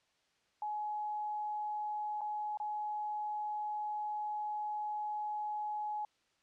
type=tone with dropouts; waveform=sine; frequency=843 Hz; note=G#5; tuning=26 cents sharp; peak=-35 dBFS; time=0.62-6.05 s; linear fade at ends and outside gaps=2 ms; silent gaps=2.209-2.215 / 2.573-2.6 s; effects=white hiss -74 dBFS RMS until 6.42 s + low-pass 5000 Hz 12 dB/octave